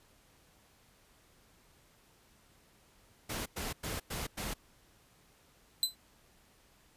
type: noise bursts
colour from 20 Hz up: pink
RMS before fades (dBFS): -38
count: 5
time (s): 3.29-4.54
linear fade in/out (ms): 10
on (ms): 170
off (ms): 100
type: tone with exponential decay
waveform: sawtooth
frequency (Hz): 4030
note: B7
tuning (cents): +34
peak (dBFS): -20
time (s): 5.83-5.95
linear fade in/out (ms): 1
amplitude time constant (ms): 25
effects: pink hiss -65 dBFS RMS until 6.96 s + resampled to 32000 Hz